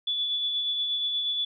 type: tone with tremolo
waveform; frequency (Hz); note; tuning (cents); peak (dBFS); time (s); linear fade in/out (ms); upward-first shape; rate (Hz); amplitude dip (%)
sine; 3446; A7; -37; -24; 0.07-1.45; 5; sine; 8.4; 30
effects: none